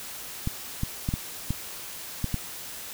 clicks, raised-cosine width 5 ms, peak -14 dBFS, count 7, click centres 0.474 / 0.834 / 1.089 / 1.139 / 1.506 / 2.243 / 2.343 s, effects white hiss -39 dBFS RMS until 2.93 s

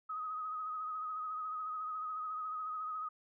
sine tone with vibrato, 1260 Hz, D#6, 21 cents sharp, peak -37 dBFS, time 0.09-3.09 s, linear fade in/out 10 ms, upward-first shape triangle, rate 14 Hz, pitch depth 43 cents each way, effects none

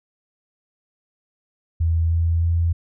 sine tone with pitch steps, 82.41 / 83.32 / 84.24 Hz, E2 / E2 / E2, 0 / +19 / +38 cents, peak -16 dBFS, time 1.8-2.73 s, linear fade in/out 10 ms, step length 310 ms, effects none

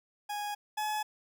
40% pulse tone pair in turn, 828 / 850.8 Hz, G#5 / G#5, -5 / +42 cents, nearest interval unison, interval 47 cents, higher second, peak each -33 / -30 dBFS, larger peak second, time 0.29-0.55 / 0.77-1.03 s, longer neither, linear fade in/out 10 ms, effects none

